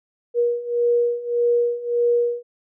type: beating tone pair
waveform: sine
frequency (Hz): 476.4 / 478.1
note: A#4 / A#4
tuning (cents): +38 / +44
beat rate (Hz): 1.7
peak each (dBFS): -22 / -19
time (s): 0.34-2.43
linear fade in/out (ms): 50
effects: none